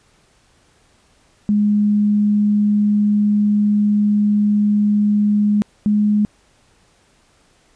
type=tone pair in turn; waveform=sine; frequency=207.7 / 208.9 Hz; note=G#3 / G#3; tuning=0 / +10 cents; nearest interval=unison; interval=10 cents; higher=second; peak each=-12 dBFS; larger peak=neither; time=1.49-5.62 / 5.86-6.25 s; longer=first; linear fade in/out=0 ms; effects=pink hiss -56 dBFS RMS until 7.75 s + resampled to 22050 Hz